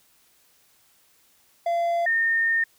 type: tone pair in turn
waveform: triangle / sine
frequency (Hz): 684 / 1826.1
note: F5 / A#6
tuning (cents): -36 / -36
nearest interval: octave + perfect fourth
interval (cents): 1700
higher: second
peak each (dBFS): -19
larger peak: neither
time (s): 1.66-2.06 / 2.06-2.64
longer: second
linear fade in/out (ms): 5
effects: white hiss -61 dBFS RMS until 2.78 s